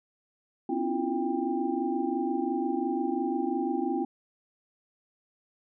sine tone cluster, 252.7 / 275.6 / 324.2 / 350 / 794 Hz, B3 / C#4 / E4 / F4 / G5, +40 / -10 / -29 / +4 / +22 cents, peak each -33 / -33 / -32 / -32 / -34 dBFS, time 0.69-4.05 s, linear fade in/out 5 ms, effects none

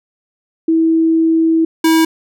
sine / square tone pair in turn, 325.1 / 323 Hz, E4 / E4, -24 / -35 cents, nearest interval unison, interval 11 cents, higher first, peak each -9 dBFS, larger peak neither, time 0.68-1.65 / 1.84-2.05 s, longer first, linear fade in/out 5 ms, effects none

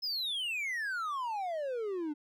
triangle exponential sweep, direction down, 5230 to 287.5 Hz, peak -31 dBFS, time 0.02-2.14 s, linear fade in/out 20 ms, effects none

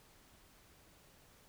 silence, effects pink hiss -64 dBFS RMS until 1.48 s

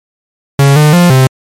45% pulse tone with pitch steps, 139.3 / 150.7 / 175.4 / 130.9 Hz, C#3 / D3 / F3 / C3, +9 / +45 / +8 / +1 cents, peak -3 dBFS, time 0.59-1.27 s, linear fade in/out 2 ms, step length 170 ms, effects MP3 64 kbps

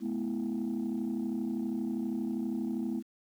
sine chord, A suspended second, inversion none, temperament equal with one note detuned, 214.4 / 246.9 / 329.6 Hz, A3 / B3 / E4, -45 / 0 / 0 cents, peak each -33 / -33 / -35 dBFS, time 0-3.03 s, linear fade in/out 50 ms, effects tanh soft clip ceiling -26 dBFS + 10-bit

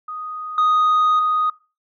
sine tone with level steps, 1244.5 Hz, D#6, in tune, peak -27 / -11 / -15 dBFS, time 0.08-1.5 s, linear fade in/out 5 ms, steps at 0.58 / 1.19 s, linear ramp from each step 2 ms, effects noise-tail reverb RT60 0.3 s tail -21 dB re dry + tanh soft clip ceiling -12 dBFS

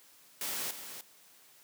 white noise with echo, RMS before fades -36 dBFS, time 0.41-0.71 s, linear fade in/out 2 ms, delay 300 ms, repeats 1, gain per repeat -9 dB, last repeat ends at 1.01 s, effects white hiss -60 dBFS RMS until 1.63 s + high-pass 150 Hz 12 dB/octave

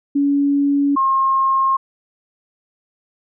sine tone pair in turn, 282.9 / 1071.2 Hz, C#4 / C6, +35 / +40 cents, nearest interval octave + major seventh, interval 2305 cents, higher second, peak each -13 dBFS, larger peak neither, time 0.15-0.96 / 0.96-1.77 s, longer neither, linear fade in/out 10 ms, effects none

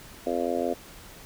harmonic tone, 86 Hz, F2, 26 cents flat, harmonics 3 / 4 / 5 / 6 / 7 / 8, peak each -32 / -32 / -32 / -32 / -32 / -32 dBFS, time 0.26-0.74 s, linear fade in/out 10 ms, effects pink hiss -47 dBFS RMS until 1.25 s

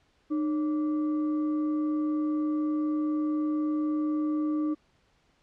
sine tone with frequency modulation, 304 Hz, D#4, 40 cents flat, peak -25 dBFS, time 0.3-4.75 s, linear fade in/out 20 ms, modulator 861 Hz, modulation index 0.25, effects pink hiss -67 dBFS RMS until 5.42 s + low-pass 5000 Hz 12 dB/octave

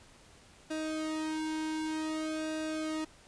sawtooth tone with flanger, 313.2 Hz, D#4, 11 cents sharp, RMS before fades -35 dBFS, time 0.7-3.05 s, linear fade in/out 10 ms, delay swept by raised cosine 0.94 to 1.68 ms, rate 0.54 Hz, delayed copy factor -0.95, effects pink hiss -58 dBFS RMS until 3.27 s + resampled to 22050 Hz

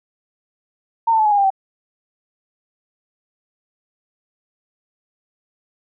sine tone with pitch steps, 915 / 889.5 / 864.6 / 840.5 / 817.1 / 794.3 / 772.1 Hz, A#5 / A5 / A5 / G#5 / G#5 / G5 / G5, -32 / +19 / -31 / +20 / -28 / +23 / -26 cents, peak -12 dBFS, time 1.07-1.504 s, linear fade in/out 10 ms, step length 62 ms, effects none

